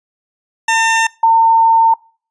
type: tone pair in turn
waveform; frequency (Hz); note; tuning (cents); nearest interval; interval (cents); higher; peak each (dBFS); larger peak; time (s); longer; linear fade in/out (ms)
20% pulse / sine; 903 / 906.4; A5 / A#5; +45 / -49; unison; 6; second; -6; neither; 0.68-1.07 / 1.23-1.94; second; 5
effects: noise-tail reverb RT60 0.4 s tail -24 dB re dry + resampled to 22050 Hz